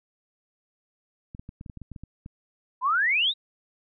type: clicks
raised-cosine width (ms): 5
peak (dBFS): -27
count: 12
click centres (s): 1.349 / 1.395 / 1.491 / 1.611 / 1.662 / 1.698 / 1.773 / 1.817 / 1.917 / 1.962 / 2.036 / 2.261
type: exponential sweep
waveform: sine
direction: up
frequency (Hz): 964 to 3900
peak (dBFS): -20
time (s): 2.81-3.34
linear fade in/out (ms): 50
effects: none